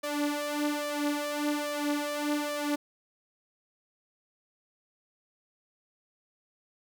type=tone with flanger; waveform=sawtooth; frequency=293.7 Hz; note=D4; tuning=in tune; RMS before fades=-31 dBFS; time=0.03-2.76 s; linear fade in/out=10 ms; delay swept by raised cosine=1.7 to 5.1 ms; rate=1.2 Hz; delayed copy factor=+0.7; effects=none